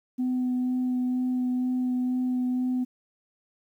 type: tone with vibrato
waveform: sine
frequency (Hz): 251.8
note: B3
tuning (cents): +34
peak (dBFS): -22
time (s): 0.18-2.85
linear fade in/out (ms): 20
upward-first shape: sine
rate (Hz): 2.1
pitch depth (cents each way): 10
effects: tanh soft clip ceiling -21 dBFS + 10-bit